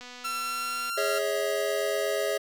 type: click train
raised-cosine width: 0.2 ms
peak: -27 dBFS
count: 220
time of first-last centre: 0.01-0.897 s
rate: 247 Hz
type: tone with pitch glide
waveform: sawtooth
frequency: 1353 to 1376.7 Hz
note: E6 to F6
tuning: +45 to -25 cents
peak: -26 dBFS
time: 0.24-1.19 s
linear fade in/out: 10 ms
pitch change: +30 cents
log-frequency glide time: 0.38-0.85 s
type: chord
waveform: square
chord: C# minor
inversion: second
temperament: equal with one note detuned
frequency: 415.3 / 554.4 / 642.7 Hz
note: G#4 / C#5 / E5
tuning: 0 / 0 / -44 cents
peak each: -31 dBFS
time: 0.97-2.38 s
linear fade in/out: 10 ms
effects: none